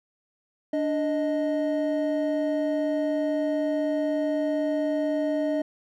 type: tone pair together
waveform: triangle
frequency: 293.7 / 622.3 Hz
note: D4 / D#5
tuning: 0 / 0 cents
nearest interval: octave + minor second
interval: 1300 cents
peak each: -24 dBFS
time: 0.73-5.62 s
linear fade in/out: 5 ms
effects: none